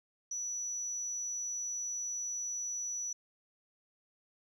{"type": "tone", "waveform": "sine", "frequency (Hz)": 5910, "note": "F#8", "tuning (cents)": -3, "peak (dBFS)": -34, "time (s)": [0.31, 3.13], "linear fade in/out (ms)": 5, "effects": ["tanh soft clip ceiling -31 dBFS", "12-bit"]}